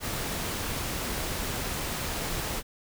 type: noise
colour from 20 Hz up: pink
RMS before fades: -32 dBFS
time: 0-2.63 s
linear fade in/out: 50 ms
effects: none